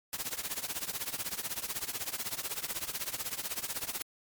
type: noise with tremolo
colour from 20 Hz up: white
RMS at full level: -33 dBFS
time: 0.13-4.02 s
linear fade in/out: 0 ms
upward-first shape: triangle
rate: 16 Hz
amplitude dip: 95%
effects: MP3 96 kbps